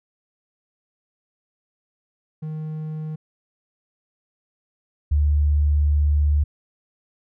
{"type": "tone pair in turn", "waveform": ["triangle", "sine"], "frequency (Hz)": [155.56, 73.67], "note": ["D#3", "D2"], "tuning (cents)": [0, 6], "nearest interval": "octave + minor second", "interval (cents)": 1294, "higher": "first", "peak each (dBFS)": [-25, -15], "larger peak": "second", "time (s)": [[2.42, 3.16], [5.11, 6.44]], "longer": "second", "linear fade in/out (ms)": 10, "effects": []}